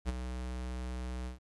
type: tone with ADSR envelope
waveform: square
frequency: 62.4 Hz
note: B1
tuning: 19 cents sharp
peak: -29 dBFS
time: 0.05-1.39 s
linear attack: 40 ms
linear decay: 21 ms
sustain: -8 dB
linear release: 130 ms
effects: resampled to 24000 Hz + 11-bit